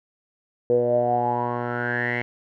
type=tone with low-pass filter sweep; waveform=10% pulse; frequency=120.9 Hz; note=B2; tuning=36 cents flat; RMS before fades=-23 dBFS; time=0.7-2.22 s; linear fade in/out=0 ms; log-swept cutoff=470 to 2200 Hz; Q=9.6; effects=none